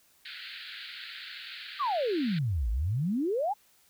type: band-pass noise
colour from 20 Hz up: white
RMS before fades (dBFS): -43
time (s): 0.25-2.39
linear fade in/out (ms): 5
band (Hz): 1400 to 4500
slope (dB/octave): 96
type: exponential two-way sweep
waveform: sine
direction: down then up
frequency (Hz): 1244.5 to 51.5 to 877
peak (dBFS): -26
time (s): 1.79-3.54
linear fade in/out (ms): 20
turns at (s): 2.7
effects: white hiss -64 dBFS RMS until 3.89 s